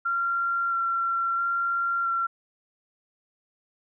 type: tone with vibrato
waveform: sine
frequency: 1371 Hz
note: F6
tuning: 32 cents flat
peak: -23 dBFS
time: 0.05-2.27 s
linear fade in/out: 10 ms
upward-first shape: square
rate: 0.75 Hz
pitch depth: 10 cents each way
effects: none